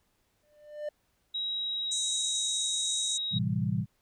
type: tone with exponential growth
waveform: triangle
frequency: 597 Hz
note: D5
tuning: 28 cents sharp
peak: -28 dBFS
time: 0.43-0.89 s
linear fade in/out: 5 ms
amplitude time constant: 100 ms
type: tone with pitch glide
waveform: sine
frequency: 3837 to 3806 Hz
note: A#7 to A#7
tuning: +49 to +35 cents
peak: -30 dBFS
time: 1.34-3.39 s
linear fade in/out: 10 ms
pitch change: -14 cents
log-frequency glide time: 1.55-2.59 s
type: band-pass noise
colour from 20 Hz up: pink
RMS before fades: -34 dBFS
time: 1.91-3.18 s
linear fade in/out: 10 ms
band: 6100 to 8900 Hz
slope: 96 dB/octave
type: chord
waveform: sine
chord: A minor seventh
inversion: none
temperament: equal with one note detuned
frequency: 110 / 128.71 / 164.81 / 196 Hz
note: A2 / C3 / E3 / G3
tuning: 0 / -28 / 0 / 0 cents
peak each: -32 dBFS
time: 3.31-3.86 s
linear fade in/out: 50 ms
effects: pink hiss -73 dBFS RMS until 4.01 s